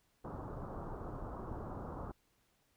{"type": "low-pass noise", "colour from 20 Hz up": "pink", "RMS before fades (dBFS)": -44, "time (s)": [0.24, 2.12], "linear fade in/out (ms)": 10, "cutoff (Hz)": 1300, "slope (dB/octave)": 48, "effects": ["pink hiss -75 dBFS RMS until 2.76 s"]}